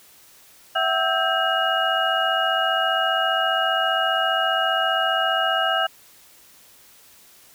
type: tone cluster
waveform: sine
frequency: 660 / 755 / 1308 / 1587 / 2878 Hz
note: E5 / F#5 / E6 / G6 / F#7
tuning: +2 / +35 / -14 / +21 / -49 cents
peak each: -25 dBFS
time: 0.75-5.87 s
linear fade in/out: 10 ms
effects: white hiss -51 dBFS RMS until 7.54 s